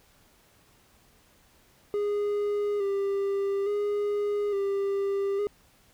triangle tone with vibrato, 404 Hz, G#4, 48 cents flat, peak -23 dBFS, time 1.94-5.47 s, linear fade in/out 0 ms, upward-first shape square, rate 0.58 Hz, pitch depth 33 cents each way, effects pink hiss -61 dBFS RMS until 5.93 s

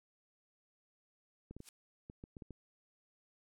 clicks, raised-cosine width 3 ms, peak -35 dBFS, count 8, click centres 1.51 / 1.566 / 1.604 / 2.099 / 2.239 / 2.368 / 2.422 / 2.507 s
blue noise with exponential growth, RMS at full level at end -45 dBFS, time 1.59-1.69 s, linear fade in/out 2 ms, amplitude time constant 21 ms
effects low-pass 9000 Hz 12 dB/octave

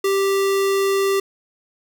square tone, 392 Hz, G4, in tune, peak -17 dBFS, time 0.04-1.2 s, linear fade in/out 5 ms, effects none

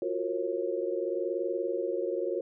sine chord, Gb major seventh, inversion third, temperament equal with one note detuned, 349.2 / 370 / 466.2 / 542.6 Hz, F4 / Gb4 / Bb4 / Db5, 0 / 0 / 0 / -37 cents, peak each -34 dBFS, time 0.02-2.41 s, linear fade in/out 2 ms, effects none

